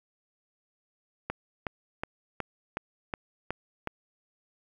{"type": "click train", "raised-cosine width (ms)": 0.5, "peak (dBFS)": -16, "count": 8, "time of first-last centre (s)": [1.3, 3.874], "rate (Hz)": 2.72, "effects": ["9-bit"]}